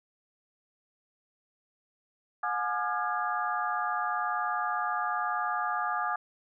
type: tone cluster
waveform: sine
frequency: 724 / 844 / 1203 / 1404 / 1659 Hz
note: F#5 / G#5 / D6 / F6 / G#6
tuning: -38 / +28 / +41 / +9 / -2 cents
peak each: -34 / -35 / -31 / -38 / -37 dBFS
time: 2.43-6.16 s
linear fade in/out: 5 ms
effects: none